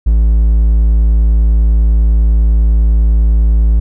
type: tone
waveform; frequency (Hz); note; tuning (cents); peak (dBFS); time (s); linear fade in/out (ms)
triangle; 55; A1; 0; -4; 0.06-3.8; 10
effects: none